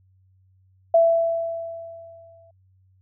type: tone with exponential decay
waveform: sine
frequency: 666 Hz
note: E5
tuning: 18 cents sharp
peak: -11 dBFS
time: 0.94-2.51 s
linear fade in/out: 5 ms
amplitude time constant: 340 ms
effects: added 94 Hz sine -56 dBFS peak until 3.01 s